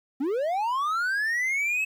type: linear sweep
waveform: triangle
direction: up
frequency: 250.2 to 2614 Hz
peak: -22 dBFS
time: 0.2-1.85 s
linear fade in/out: 10 ms
effects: 10-bit